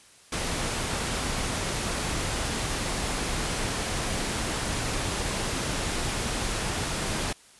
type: noise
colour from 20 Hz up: pink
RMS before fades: -29 dBFS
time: 0.32-7.33 s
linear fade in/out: 5 ms
effects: white hiss -54 dBFS RMS until 7.59 s + resampled to 24000 Hz